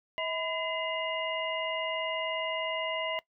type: tone cluster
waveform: sine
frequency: 642 / 1003 / 2049 / 2842 Hz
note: E5 / B5 / C7 / F7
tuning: -46 / +26 / -37 / +30 cents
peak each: -34 / -38 / -35 / -37 dBFS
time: 0.18-3.19 s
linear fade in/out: 0 ms
effects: noise-tail reverb RT60 0.1 s tail -19 dB re dry